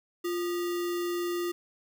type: tone with sample-and-hold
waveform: sine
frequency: 349.2 Hz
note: F4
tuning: in tune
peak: -28 dBFS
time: 0.24-1.52 s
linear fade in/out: 10 ms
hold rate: 1575 Hz
effects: none